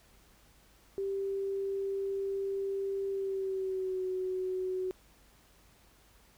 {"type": "tone with pitch glide", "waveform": "sine", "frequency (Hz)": [392, 371.7], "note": ["G4", "F#4"], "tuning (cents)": [0, 8], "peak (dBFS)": -31, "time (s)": [0.98, 4.91], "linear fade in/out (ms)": 0, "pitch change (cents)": -92, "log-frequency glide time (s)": [3.1, 4.03], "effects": ["added 50 Hz sine -65 dBFS peak until 6.37 s", "pink hiss -63 dBFS RMS until 6.37 s"]}